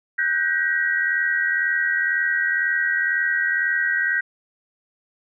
sine tone cluster, 1491 / 1573 / 1902 Hz, F#6 / G6 / A#6, +13 / +6 / +34 cents, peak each -26 / -22 / -22 dBFS, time 0.18-4.21 s, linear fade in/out 10 ms, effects none

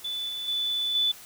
sine tone with level steps, 3485 Hz, A7, 17 cents flat, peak -29 / -31 / -25 / -21 dBFS, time 0.04-1.12 s, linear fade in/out 10 ms, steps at 0.29 / 0.48 / 0.95 s, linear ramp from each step 2 ms, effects white hiss -47 dBFS RMS until 1.25 s

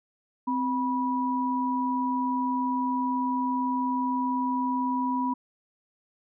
sine tone pair together, 258.8 / 977 Hz, C4 / B5, -19 / -19 cents, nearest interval octave + major seventh, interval 2300 cents, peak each -27 dBFS, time 0.47-5.34 s, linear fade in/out 10 ms, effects none

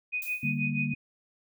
sine tone with tremolo, 2489 Hz, D#7, in tune, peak -27 dBFS, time 0.12-0.95 s, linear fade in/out 20 ms, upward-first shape sine, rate 6.2 Hz, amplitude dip 85%
violet noise with exponential decay, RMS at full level -37 dBFS, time 0.22-0.64 s, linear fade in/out 1 ms, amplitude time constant 90 ms
sine chord, G minor, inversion second, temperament equal, 146.83 / 196 / 233.1 Hz, D3 / G3 / Bb3, 0 / 0 / 0 cents, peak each -31 / -35 / -32 dBFS, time 0.43-0.94 s, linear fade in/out 5 ms
effects none

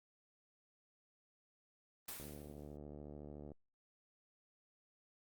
white noise with exponential decay, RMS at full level -44 dBFS, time 2.08-2.77 s, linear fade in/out 5 ms, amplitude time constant 150 ms
click train, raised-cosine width 2 ms, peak -38 dBFS, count 98, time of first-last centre 2.2-3.518 s, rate 73.6 Hz
effects Opus 32 kbps

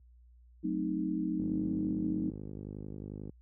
sine chord, F# diminished seventh, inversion none, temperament equal, 185 / 220 / 261.6 / 311.1 Hz, F#3 / A3 / C4 / Eb4, 0 / 0 / 0 / 0 cents, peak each -36 / -38 / -38 / -33 dBFS, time 0.63-2.31 s, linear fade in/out 20 ms
click train, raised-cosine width 3 ms, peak -29 dBFS, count 98, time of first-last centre 1.4-3.295 s, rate 51.2 Hz
effects added 60 Hz sine -53 dBFS peak until 3.41 s + high-pass 60 Hz 12 dB/octave

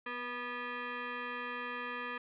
sine tone with frequency modulation, 246.9 Hz, B3, in tune, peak -37 dBFS, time 0.06-2.18 s, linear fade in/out 5 ms, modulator 733 Hz, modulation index 3, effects none

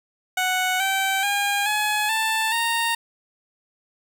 15% pulse tone with pitch steps, 740 / 773.7 / 808.8 / 845.6 / 884.1 / 924.3 Hz, F#5 / G5 / G#5 / G#5 / A5 / A#5, 0 / -23 / -46 / +31 / +8 / -15 cents, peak -14 dBFS, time 0.37-2.95 s, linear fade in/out 5 ms, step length 430 ms, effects none

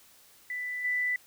sine tone with level steps, 1986 Hz, B6, 9 cents sharp, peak -32 / -26 dBFS, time 0.5-1.16 s, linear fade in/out 2 ms, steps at 0.84 s, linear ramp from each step 10 ms, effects white hiss -58 dBFS RMS until 1.26 s

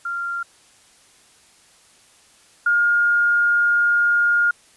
sine tone pair in turn, 1389 / 1419 Hz, F6 / F6, -10 / +27 cents, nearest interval unison, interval 37 cents, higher second, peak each -23 / -14 dBFS, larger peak second, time 0.05-0.43 / 2.66-4.51 s, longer second, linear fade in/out 5 ms, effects white hiss -53 dBFS RMS until 4.76 s + resampled to 24000 Hz

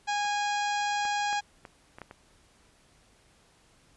harmonic tone, 823 Hz, G#5, 16 cents flat, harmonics 1 / 2 / 3 / 4 / 5 / 6 / 7 / 8 / 9, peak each -28 / -34 / -38 / -40 / -42 / -44 / -45 / -46 / -47 dBFS, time 0.07-1.41 s, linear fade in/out 20 ms
clicks, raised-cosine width 0.5 ms, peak -34 / -27 / -27 / -28 / -29 / -25 / -29 dBFS, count 7, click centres 0.251 / 1.053 / 1.329 / 1.652 / 1.985 / 2.017 / 2.111 s
effects pink hiss -62 dBFS RMS until 3.96 s + resampled to 24000 Hz

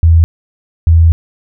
sine tone pair in turn, 82.41 / 82.41 Hz, E2 / E2, 0 / 0 cents, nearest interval unison, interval 0 cents, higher neither, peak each -3 dBFS, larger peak neither, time 0.03-0.24 / 0.87-1.12 s, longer second, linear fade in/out 0 ms, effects none

